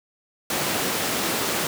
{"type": "high-pass noise", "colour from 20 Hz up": "pink", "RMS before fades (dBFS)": -25, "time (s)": [0.5, 1.67], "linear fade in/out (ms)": 2, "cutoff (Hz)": 210, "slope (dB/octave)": 12, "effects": []}